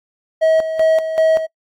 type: tone with tremolo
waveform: triangle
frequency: 640 Hz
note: D#5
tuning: 49 cents sharp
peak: -8 dBFS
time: 0.41-1.47 s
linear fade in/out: 20 ms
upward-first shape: square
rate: 2.6 Hz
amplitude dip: 65%
effects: noise-tail reverb RT60 0.1 s tail -24 dB re dry + AAC 64 kbps